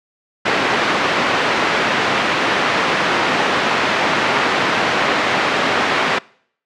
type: band-pass noise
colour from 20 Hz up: white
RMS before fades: -17 dBFS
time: 0.45-6.19 s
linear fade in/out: 10 ms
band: 190 to 2000 Hz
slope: 12 dB/octave
effects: noise-tail reverb RT60 0.6 s tail -24 dB re dry + low-pass 6000 Hz 12 dB/octave